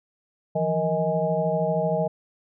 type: tone cluster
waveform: sine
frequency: 160.3 / 173.3 / 466.8 / 630 / 827 Hz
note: E3 / F3 / A#4 / D#5 / G#5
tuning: -48 / -13 / +2 / +21 / -8 cents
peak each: -30 / -28 / -28 / -24 / -31 dBFS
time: 0.55-2.08 s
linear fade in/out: 10 ms
effects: none